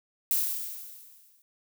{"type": "noise with exponential decay", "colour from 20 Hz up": "violet", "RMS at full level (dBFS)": -24, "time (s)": [0.31, 1.42], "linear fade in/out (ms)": 1, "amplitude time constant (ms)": 240, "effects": []}